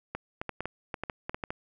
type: clicks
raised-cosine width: 0.5 ms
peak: -18 dBFS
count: 12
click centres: 0.15 / 0.415 / 0.493 / 0.606 / 0.656 / 0.942 / 1.036 / 1.098 / 1.295 / 1.345 / 1.438 / 1.505 s
effects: none